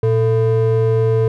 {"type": "ring-modulated tone", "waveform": "triangle", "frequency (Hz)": 280, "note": "C#4", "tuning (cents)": 18, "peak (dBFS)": -7, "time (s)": [0.03, 1.28], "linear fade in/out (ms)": 2, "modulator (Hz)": 164, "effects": []}